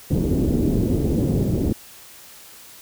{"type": "low-pass noise", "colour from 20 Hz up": "white", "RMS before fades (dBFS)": -20, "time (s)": [0.1, 1.73], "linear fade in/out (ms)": 10, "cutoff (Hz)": 350, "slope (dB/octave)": 24, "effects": ["white hiss -44 dBFS RMS until 2.81 s"]}